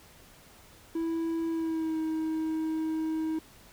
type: tone with pitch glide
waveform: triangle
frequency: 328.9 to 317.3 Hz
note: E4 to D#4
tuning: -4 to +34 cents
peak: -26 dBFS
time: 0.95-3.39 s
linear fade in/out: 5 ms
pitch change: -62 cents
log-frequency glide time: 1.49-1.98 s
effects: pink hiss -55 dBFS RMS until 3.72 s